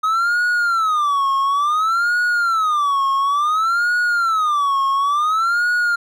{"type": "tone with vibrato", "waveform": "triangle", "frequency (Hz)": 1257, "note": "D#6", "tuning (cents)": 17, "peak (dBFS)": -13, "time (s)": [0.03, 5.96], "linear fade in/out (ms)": 10, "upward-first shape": "sine", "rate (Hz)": 0.57, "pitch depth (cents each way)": 250, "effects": []}